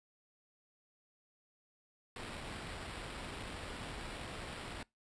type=noise with sample-and-hold; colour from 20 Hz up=pink; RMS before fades=-45 dBFS; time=2.16-4.83 s; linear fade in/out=2 ms; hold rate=6300 Hz; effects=noise-tail reverb RT60 0.2 s tail -24 dB re dry + resampled to 22050 Hz